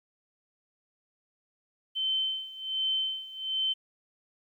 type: tone with tremolo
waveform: sine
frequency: 3083 Hz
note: G7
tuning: 29 cents flat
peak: -25 dBFS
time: 1.95-3.74 s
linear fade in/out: 20 ms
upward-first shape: sine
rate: 1.3 Hz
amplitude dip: 85%
effects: 11-bit